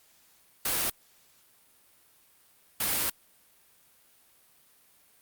white noise bursts at uneven times, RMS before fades -28 dBFS, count 2, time 0.65-0.9 / 2.8-3.1 s, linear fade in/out 5 ms, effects white hiss -62 dBFS RMS until 5.21 s + Opus 48 kbps

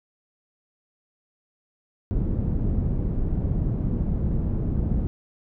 pink low-pass noise, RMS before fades -24 dBFS, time 2.11-5.07 s, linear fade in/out 0 ms, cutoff 220 Hz, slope 12 dB/octave, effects none

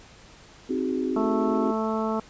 sine chord, Ab dominant seventh, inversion first, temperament equal with one note detuned, 261.6 / 311.1 / 370 / 411.5 Hz, C4 / Eb4 / Gb4 / Ab4, 0 / 0 / 0 / -16 cents, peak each -27 / -31 / -29 / -33 dBFS, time 0.69-1.72 s, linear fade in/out 10 ms
harmonic tone, 220 Hz, A3, in tune, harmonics 1 / 2 / 3 / 4 / 5 / 6, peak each -27 / -30 / -32 / -33 / -34 / -35 dBFS, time 1.16-2.2 s, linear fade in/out 5 ms
effects pink hiss -50 dBFS RMS until 2.29 s + resampled to 16000 Hz

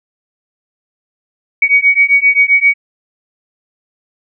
sine beating tone pair, 2247 / 2254.6 Hz, C#7 / C#7, +23 / +29 cents, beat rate 7.6 Hz, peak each -10 dBFS, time 1.62-2.74 s, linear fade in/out 5 ms, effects none

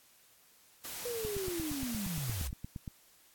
white noise, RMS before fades -42 dBFS, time 0.84-2.48 s, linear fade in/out 10 ms
sine linear sweep, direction down, 493.9 to 53.6 Hz, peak -35 dBFS, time 1.05-2.51 s, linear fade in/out 5 ms
click train, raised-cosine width 5 ms, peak -28 dBFS, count 15, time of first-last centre 1.25-2.878 s, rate 8.6 Hz
effects white hiss -63 dBFS RMS until 3.34 s + AAC 64 kbps

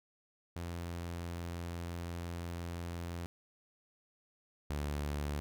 sawtooth tone pair in turn, 85.8 / 73.15 Hz, F2 / D2, -30 / -6 cents, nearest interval minor third, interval 276 cents, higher first, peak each -35 / -31 dBFS, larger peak second, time 0.56-3.26 / 4.7-5.4 s, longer first, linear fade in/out 0 ms, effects none

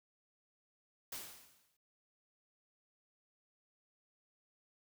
white noise with exponential decay, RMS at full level -42 dBFS, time 1.12-1.77 s, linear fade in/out 5 ms, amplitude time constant 140 ms, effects none

